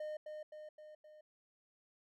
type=tone with echo; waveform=triangle; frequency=611 Hz; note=D#5; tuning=32 cents flat; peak=-38 dBFS; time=0-0.17 s; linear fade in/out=5 ms; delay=260 ms; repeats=4; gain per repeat=-4 dB; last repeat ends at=1.21 s; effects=none